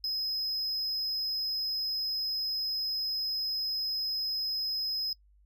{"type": "tone", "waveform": "triangle", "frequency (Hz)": 5090, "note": "D#8", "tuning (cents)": 39, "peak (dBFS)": -28, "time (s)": [0.04, 5.13], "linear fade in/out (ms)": 2, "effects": ["noise-tail reverb RT60 0.1 s tail -24 dB re dry", "added 50 Hz sine -59 dBFS peak until 5.45 s"]}